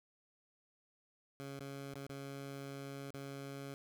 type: tone with dropouts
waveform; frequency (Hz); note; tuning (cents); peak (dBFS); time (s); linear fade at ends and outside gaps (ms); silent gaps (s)
15% pulse; 138.59; C#3; 0; -38; 1.4-3.74; 0; 1.594-1.606 / 1.941-1.956 / 2.066-2.094 / 3.105-3.14
effects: none